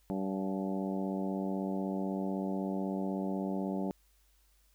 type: harmonic tone with a mistuned harmonic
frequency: 96.1 Hz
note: G2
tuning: 34 cents flat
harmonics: 2 / 3 / 4 / 5 / 6 / 7 / 8 / 9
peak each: -34 / -38 / -41 / -46 / -43 / -45 / -51 / -47 dBFS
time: 0.1-3.91 s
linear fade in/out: 0 ms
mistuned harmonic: 7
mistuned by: +47 cents
effects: added 50 Hz sine -66 dBFS peak until 4.74 s + white hiss -71 dBFS RMS until 4.74 s